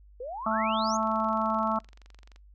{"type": "exponential sweep", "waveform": "sine", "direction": "up", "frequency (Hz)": [467.2, 6810], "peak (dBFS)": -34, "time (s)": [0.2, 0.97], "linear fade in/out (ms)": 5}
{"type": "harmonic tone", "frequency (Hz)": 220, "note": "A3", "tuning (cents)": 0, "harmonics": [1, 3, 4, 5, 6], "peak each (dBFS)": [-31, -31, -31, -31, -31], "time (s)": [0.46, 1.79], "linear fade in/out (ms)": 5}
{"type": "click train", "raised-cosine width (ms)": 0.2, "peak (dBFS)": -36, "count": 32, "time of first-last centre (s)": [1.03, 2.36], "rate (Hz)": 23.3}
{"effects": ["noise-tail reverb RT60 0.2 s tail -26 dB re dry", "added 50 Hz sine -51 dBFS peak until 2.54 s"]}